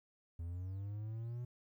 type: linear sweep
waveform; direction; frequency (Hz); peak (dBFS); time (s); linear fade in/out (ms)
triangle; up; 82.41 to 123.47; -38; 0.39-1.45; 5
effects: 13-bit